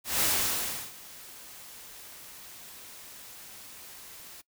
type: noise with ADSR envelope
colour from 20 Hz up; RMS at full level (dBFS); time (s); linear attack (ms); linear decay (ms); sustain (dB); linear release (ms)
white; -25; 0.04-4.42; 170; 700; -22; 19
effects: noise-tail reverb RT60 0.1 s tail -21 dB re dry